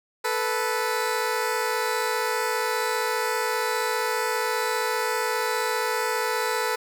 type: tone pair together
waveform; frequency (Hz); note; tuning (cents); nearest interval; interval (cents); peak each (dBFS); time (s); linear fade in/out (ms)
15% pulse; 438.9 / 493.9; A4 / B4; -4 / 0; major second; 204; -20; 0.24-6.76; 10
effects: none